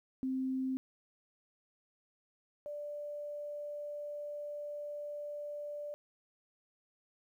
sine tone pair in turn, 261.6 / 587.3 Hz, C4 / D5, 0 / 0 cents, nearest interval octave + major second, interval 1400 cents, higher second, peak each -32 / -39 dBFS, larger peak first, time 0.23-0.77 / 2.66-5.94 s, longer second, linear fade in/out 0 ms, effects 12-bit

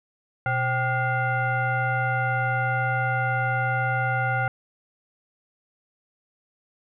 sine tone with frequency modulation, 776 Hz, G5, 18 cents flat, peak -21 dBFS, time 0.46-4.48 s, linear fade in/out 2 ms, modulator 653 Hz, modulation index 1.5, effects none

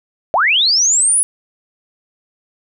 sine linear sweep, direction up, 581 to 10430 Hz, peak -10 dBFS, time 0.34-1.23 s, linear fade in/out 0 ms, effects none

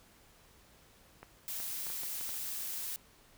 clicks, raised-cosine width 0.5 ms, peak -32 dBFS, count 7, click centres 1.23 / 1.601 / 1.868 / 1.901 / 2.034 / 2.211 / 2.293 s
blue noise, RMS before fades -39 dBFS, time 1.48-2.96 s, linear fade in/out 0 ms
effects pink hiss -62 dBFS RMS until 3.37 s

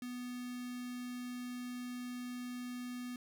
square tone with notch filter, 246.9 Hz, B3, in tune, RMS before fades -43 dBFS, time 0.02-3.16 s, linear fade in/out 2 ms, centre 780 Hz, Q 1.6, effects none

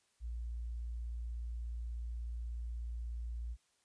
sine tone, 58.27 Hz, A#1, in tune, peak -38 dBFS, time 0.2-3.57 s, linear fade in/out 50 ms, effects white hiss -75 dBFS RMS until 3.84 s + resampled to 22050 Hz

